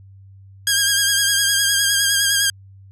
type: tone with vibrato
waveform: 10% pulse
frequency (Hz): 1623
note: G#6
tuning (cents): -40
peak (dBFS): -6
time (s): 0.67-2.5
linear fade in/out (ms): 2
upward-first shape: sine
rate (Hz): 9.8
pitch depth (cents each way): 37
effects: added 97 Hz sine -41 dBFS peak until 2.91 s